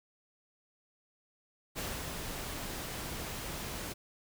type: noise with ADSR envelope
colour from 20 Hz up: pink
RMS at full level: -37 dBFS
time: 1.75-3.94 s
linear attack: 35 ms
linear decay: 240 ms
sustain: -3 dB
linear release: 22 ms
effects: none